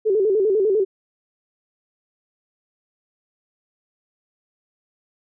sine tone with vibrato, 408.5 Hz, G#4, 29 cents flat, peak -15 dBFS, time 0.05-0.85 s, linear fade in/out 20 ms, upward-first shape square, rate 10 Hz, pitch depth 110 cents each way, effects none

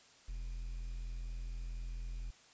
triangle tone with quantisation, 42.17 Hz, E1, 40 cents sharp, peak -37 dBFS, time 0.28-2.31 s, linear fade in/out 10 ms, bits 11, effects white hiss -62 dBFS RMS until 2.53 s + resampled to 16000 Hz

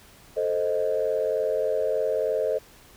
sine chord, A diminished, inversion none, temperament equal, 440 / 523.3 / 622.3 Hz, A4 / C5 / Eb5, 0 / 0 / 0 cents, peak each -26 dBFS, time 0.36-2.59 s, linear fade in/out 20 ms, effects tanh soft clip ceiling -14 dBFS + pink hiss -52 dBFS RMS until 2.96 s

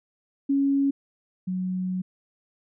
sine tone pair in turn, 277.2 / 184.51 Hz, C#4 / F#3, 0 / -5 cents, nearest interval perfect fifth, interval 705 cents, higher first, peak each -19 / -25 dBFS, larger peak first, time 0.49-0.91 / 1.47-2.02 s, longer second, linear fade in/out 10 ms, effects none

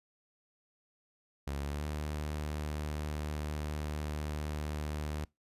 sawtooth tone with pitch glide, 70.3 to 75.35 Hz, C#2 to D2, +25 to +45 cents, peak -31 dBFS, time 1.47-5.25 s, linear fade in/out 5 ms, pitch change +120 cents, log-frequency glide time 1.6-1.87 s, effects noise-tail reverb RT60 0.2 s tail -24 dB re dry + resampled to 32000 Hz

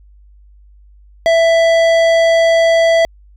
sine tone with tanh clipping, 662 Hz, E5, 7 cents sharp, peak -10 dBFS, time 1.26-3.05 s, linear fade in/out 0 ms, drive 15 dB, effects added 50 Hz sine -41 dBFS peak until 3.36 s

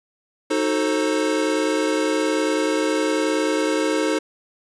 square chord, D# diminished seventh, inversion none, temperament equal with one note detuned, 311.1 / 370 / 440 / 531.8 Hz, D#4 / F#4 / A4 / C5, 0 / 0 / 0 / +28 cents, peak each -23 / -29 / -25 / -26 dBFS, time 0.5-4.19 s, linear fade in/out 10 ms, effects resampled to 22050 Hz

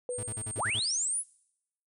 sine tone with exponential decay, 493.9 Hz, B4, in tune, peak -29 dBFS, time 0.09-0.5 s, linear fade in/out 1 ms, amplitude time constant 88 ms
sine tone, 8610 Hz, C9, 49 cents sharp, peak -36 dBFS, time 0.09-1.08 s, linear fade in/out 50 ms
40% pulse tone bursts, 107.1 Hz, A2, 46 cents flat, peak -36 dBFS, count 7, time 0.18-0.796 s, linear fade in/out 5 ms, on 52 ms, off 42 ms
sine linear sweep, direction up, 48.47 to 10548 Hz, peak -28 dBFS, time 0.56-1.24 s, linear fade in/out 50 ms
effects noise-tail reverb RT60 0.8 s tail -24 dB re dry

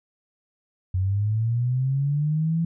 sine linear sweep, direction up, 90.7 to 168 Hz, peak -20 dBFS, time 0.94-2.65 s, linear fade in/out 5 ms, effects none

